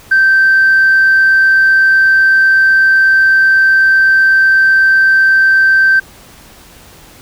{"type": "tone", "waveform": "sine", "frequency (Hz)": 1558, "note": "G6", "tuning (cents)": -11, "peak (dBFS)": -4, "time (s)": [0.11, 6], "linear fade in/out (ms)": 10, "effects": ["tanh soft clip ceiling -2 dBFS", "pink hiss -39 dBFS RMS until 7.21 s"]}